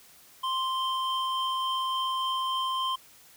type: tone pair together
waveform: triangle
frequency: 1046.5 / 3136 Hz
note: C6 / G7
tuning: 0 / 0 cents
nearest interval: octave + perfect fifth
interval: 1900 cents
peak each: -26 / -31 dBFS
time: 0.43-2.96 s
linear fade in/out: 10 ms
effects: white hiss -55 dBFS RMS until 3.36 s